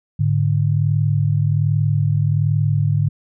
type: tone pair together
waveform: sine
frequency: 105.57 / 146.83 Hz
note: G#2 / D3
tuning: +29 / 0 cents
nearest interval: tritone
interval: 571 cents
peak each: -17 dBFS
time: 0.19-3.09 s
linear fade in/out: 10 ms
effects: none